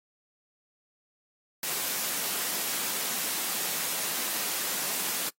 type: high-pass noise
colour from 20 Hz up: white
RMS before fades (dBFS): -31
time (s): 1.63-5.29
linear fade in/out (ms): 2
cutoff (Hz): 160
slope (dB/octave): 24
effects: noise-tail reverb RT60 0.1 s tail -21 dB re dry + AAC 48 kbps